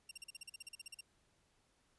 15% pulse tone bursts, 2763 Hz, F7, 19 cents flat, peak -39 dBFS, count 15, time 0.09-1.009 s, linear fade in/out 5 ms, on 23 ms, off 41 ms, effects pink hiss -75 dBFS RMS until 1.98 s + resampled to 24000 Hz

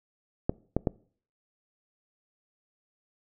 clicks, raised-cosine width 2 ms, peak -11 dBFS, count 3, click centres 0.495 / 0.766 / 0.872 s, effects noise-tail reverb RT60 0.5 s tail -23 dB re dry

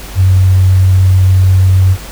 sine tone, 93.7 Hz, F#2, 22 cents sharp, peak -4 dBFS, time 0.15-1.97 s, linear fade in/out 50 ms, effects added 50 Hz sine -27 dBFS peak until 2.11 s + pink hiss -29 dBFS RMS until 2.11 s

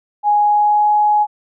sine tone with pitch glide, 830.6 to 838.8 Hz, G#5 to G#5, 0 to +17 cents, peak -10 dBFS, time 0.23-1.27 s, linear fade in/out 50 ms, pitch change +17 cents, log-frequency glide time 0.4-0.9 s, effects none

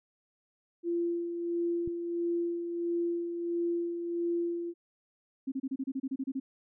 sine tone with tremolo, 342.7 Hz, F4, 33 cents flat, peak -27 dBFS, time 0.83-4.74 s, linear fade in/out 50 ms, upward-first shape sine, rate 1.5 Hz, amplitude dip 50%
click, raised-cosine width 5 ms, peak -29 dBFS, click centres 1.876 s
sine tone bursts, 267 Hz, C4, 35 cents sharp, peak -30 dBFS, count 12, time 5.47-6.4 s, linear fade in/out 10 ms, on 50 ms, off 30 ms
effects none

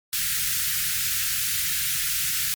white band-stop noise, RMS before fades -25 dBFS, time 0.13-2.54 s, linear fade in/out 0 ms, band 170 to 1400 Hz, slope 48 dB/octave, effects MP3 96 kbps

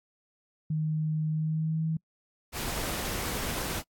sine tone with pitch glide, 155.56 to 160.12 Hz, D#3 to D#3, 0 to +50 cents, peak -26 dBFS, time 0.7-1.97 s, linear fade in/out 5 ms, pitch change +50 cents, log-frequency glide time 1.3-1.86 s
pink noise, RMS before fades -33 dBFS, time 2.52-3.83 s, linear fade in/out 50 ms
effects noise-tail reverb RT60 0.1 s tail -26 dB re dry + AAC 64 kbps

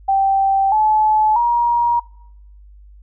sine tone with pitch steps, 780 / 860.5 / 949.3 Hz, G5 / A5 / A#5, -9 / -39 / +31 cents, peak -12 dBFS, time 0.08-2 s, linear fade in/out 10 ms, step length 640 ms, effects noise-tail reverb RT60 0.7 s tail -22 dB re dry + added 50 Hz sine -40 dBFS peak until 3.02 s

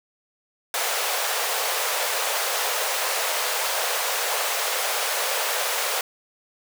pink high-pass noise, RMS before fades -25 dBFS, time 0.74-6.01 s, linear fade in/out 2 ms, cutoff 470 Hz, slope 48 dB/octave, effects none

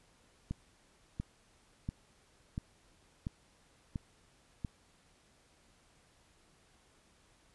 click train, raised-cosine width 5 ms, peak -24 dBFS, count 7, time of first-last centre 0.51-4.648 s, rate 1.45 Hz, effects pink hiss -67 dBFS RMS until 7.54 s + resampled to 24000 Hz

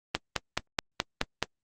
click train, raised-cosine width 0.2 ms, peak -7 dBFS, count 7, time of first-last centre 0.15-1.427 s, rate 4.7 Hz, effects Opus 24 kbps

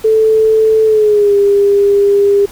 sine tone with pitch glide, 439 to 402.6 Hz, A4 to G4, -4 to +46 cents, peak -6 dBFS, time 0.04-2.46 s, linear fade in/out 10 ms, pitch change -150 cents, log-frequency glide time 0.85-1.35 s, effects pink hiss -36 dBFS RMS until 2.51 s

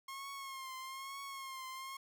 sawtooth tone with vibrato, 1075 Hz, C6, 47 cents sharp, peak -40 dBFS, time 0.08-1.97 s, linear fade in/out 5 ms, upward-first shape triangle, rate 1.1 Hz, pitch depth 59 cents each way, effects none

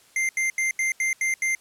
square tone bursts, 2093 Hz, C7, in tune, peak -22 dBFS, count 7, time 0.16-1.55 s, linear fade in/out 2 ms, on 130 ms, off 80 ms, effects white hiss -56 dBFS RMS until 1.6 s + low-pass 11000 Hz 12 dB/octave

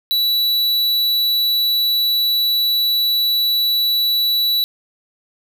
square tone, 3940 Hz, B7, 5 cents flat, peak -15 dBFS, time 0.11-4.64 s, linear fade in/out 0 ms, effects none

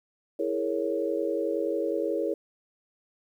sine chord, A# half-diminished seventh, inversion second, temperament equal, 329.6 / 415.3 / 466.2 / 554.4 Hz, E4 / G#4 / A#4 / C#5, 0 / 0 / 0 / 0 cents, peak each -31 dBFS, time 0.39-2.34 s, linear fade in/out 5 ms, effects 10-bit

